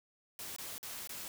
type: noise with dropouts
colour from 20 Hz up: white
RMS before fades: -44 dBFS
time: 0.39-1.28 s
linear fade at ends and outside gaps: 1 ms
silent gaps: 0.563-0.584 / 0.781-0.829 / 1.074-1.093 s
effects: none